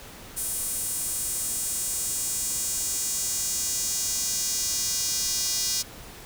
square tone with high-pass filter sweep, 220 Hz, A3, in tune, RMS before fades -28 dBFS, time 0.36-5.83 s, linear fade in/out 20 ms, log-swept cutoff 9400 to 5500 Hz, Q 2.2, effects pink hiss -44 dBFS RMS until 6.25 s

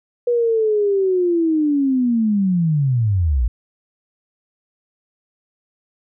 sine linear sweep, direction down, 486.7 to 52.2 Hz, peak -14 dBFS, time 0.27-3.48 s, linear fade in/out 5 ms, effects none

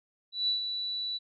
sine tone with ADSR envelope, 3951 Hz, B7, in tune, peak -24 dBFS, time 0.32-1.19 s, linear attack 160 ms, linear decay 120 ms, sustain -7 dB, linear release 27 ms, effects none

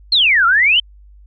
sine exponential two-way sweep, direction down then up, 4345 to 1320 to 3159 Hz, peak -9 dBFS, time 0.12-0.8 s, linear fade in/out 5 ms, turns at 0.46 s, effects added 50 Hz sine -40 dBFS peak until 1.26 s

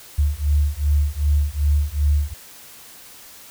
sine beating tone pair, 71.9 / 74.5 Hz, D2 / D2, -36 / +25 cents, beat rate 2.6 Hz, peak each -19 dBFS, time 0.18-2.34 s, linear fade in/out 10 ms, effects white hiss -43 dBFS RMS until 3.5 s

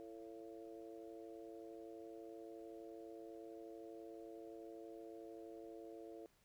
harmonic tone with a mistuned harmonic, 111.7 Hz, A2, 27 cents sharp, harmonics 3 / 4 / 5 / 6, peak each -54 / -55 / -59 / -60 dBFS, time 0-6.26 s, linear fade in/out 0 ms, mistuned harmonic 6, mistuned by +32 cents, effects pink hiss -75 dBFS RMS until 6.44 s

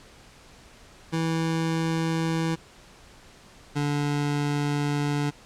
25% pulse tone pair in turn, 163.2 / 145.39 Hz, E3 / D3, -17 / -17 cents, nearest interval major second, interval 200 cents, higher first, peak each -20 dBFS, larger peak neither, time 1.12-2.56 / 3.75-5.31 s, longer second, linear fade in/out 20 ms, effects pink hiss -51 dBFS RMS until 5.45 s + low-pass 8000 Hz 12 dB/octave

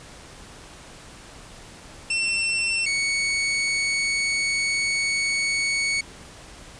sawtooth tone pair in turn, 2697 / 2225 Hz, E7 / C#7, +39 / +6 cents, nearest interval minor third, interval 333 cents, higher first, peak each -18 dBFS, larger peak neither, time 2.1-2.86 / 2.86-6.01 s, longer second, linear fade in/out 5 ms, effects pink hiss -44 dBFS RMS until 6.79 s + resampled to 22050 Hz

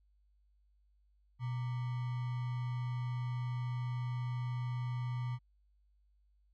sine tone with sample-and-hold, 123.47 Hz, B2, in tune, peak -34 dBFS, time 1.39-5.39 s, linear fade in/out 50 ms, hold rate 1050 Hz, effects added 50 Hz sine -67 dBFS peak until 6.53 s + low-pass 3000 Hz 12 dB/octave

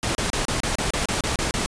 pink noise bursts, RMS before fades -24 dBFS, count 11, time 0.03-1.66 s, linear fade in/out 0 ms, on 120 ms, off 31 ms, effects resampled to 22050 Hz

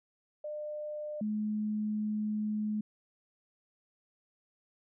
sine tone pair in turn, 601 / 212.5 Hz, D5 / G#3, +40 / +40 cents, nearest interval octave + tritone, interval 1800 cents, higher first, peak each -36 / -30 dBFS, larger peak second, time 0.44-1.21 / 1.21-2.81 s, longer second, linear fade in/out 5 ms, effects none

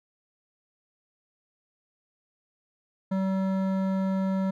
sine tone with hard clipping, 191.1 Hz, G3, 44 cents flat, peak -26 dBFS, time 3.11-4.51 s, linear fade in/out 10 ms, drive 13 dB, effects none

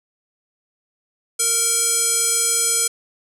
square tone with band-pass filter, 462.9 Hz, A#4, 12 cents flat, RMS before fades -19 dBFS, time 1.39-2.88 s, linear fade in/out 10 ms, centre 8400 Hz, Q 3.2, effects none

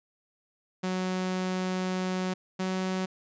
sawtooth tone pair in turn, 185 / 186.93 Hz, F#3 / F#3, 0 / +18 cents, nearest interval unison, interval 18 cents, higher second, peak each -24 dBFS, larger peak neither, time 0.83-2.34 / 2.59-3.06 s, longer first, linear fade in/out 10 ms, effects resampled to 16000 Hz

